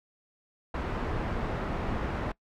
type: low-pass noise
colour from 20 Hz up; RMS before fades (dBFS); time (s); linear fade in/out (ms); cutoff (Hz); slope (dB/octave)
pink; -32; 0.74-2.32; 5; 1500; 12
effects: noise-tail reverb RT60 0.1 s tail -22 dB re dry